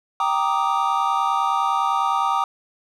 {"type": "chord", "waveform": "triangle", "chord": "Eb major seventh", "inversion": "first", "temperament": "equal", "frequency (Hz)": [784, 932.3, 1174.7, 1244.5], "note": ["G5", "Bb5", "D6", "Eb6"], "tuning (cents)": [0, 0, 0, 0], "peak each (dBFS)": -22, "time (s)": [0.2, 2.44], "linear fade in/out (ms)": 2, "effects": []}